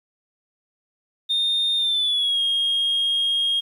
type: tone with pitch glide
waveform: sine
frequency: 3650 to 3252 Hz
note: A#7 to G#7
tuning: -37 to -37 cents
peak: -17 dBFS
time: 1.29-3.61 s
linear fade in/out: 20 ms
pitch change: -200 cents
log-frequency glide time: 1.77-2.41 s
effects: tanh soft clip ceiling -16 dBFS + 9-bit